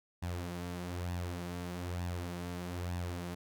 sawtooth tone with flanger, 88.2 Hz, F2, 18 cents sharp, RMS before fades -39 dBFS, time 0.22-3.35 s, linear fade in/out 10 ms, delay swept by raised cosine 1.1 to 7 ms, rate 1.1 Hz, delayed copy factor +0.55, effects none

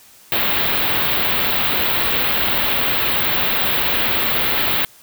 white band-stop noise, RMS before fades -18 dBFS, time 0.32-4.85 s, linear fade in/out 0 ms, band 4000 to 15000 Hz, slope 48 dB/octave, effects white hiss -47 dBFS RMS until 5.02 s

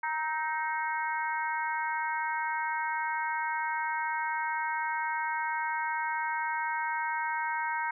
harmonic tone with a mistuned harmonic, 311.9 Hz, D#4, 4 cents sharp, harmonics 3 / 4 / 5 / 6 / 7, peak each -31 / -43 / -35 / -40 / -39 dBFS, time 0.03-7.91 s, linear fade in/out 5 ms, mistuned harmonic 4, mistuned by +51 cents, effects none

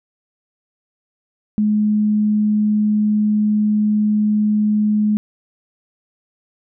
sine tone, 211.2 Hz, G#3, 29 cents sharp, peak -13 dBFS, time 1.58-5.17 s, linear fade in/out 0 ms, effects none

